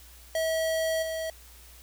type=tone with level steps; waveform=square; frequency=645 Hz; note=E5; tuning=38 cents flat; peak=-26 / -31 dBFS; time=0.35-1.3 s; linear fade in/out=2 ms; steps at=1.02 s; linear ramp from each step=10 ms; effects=added 60 Hz sine -51 dBFS peak until 1.82 s + white hiss -53 dBFS RMS until 1.82 s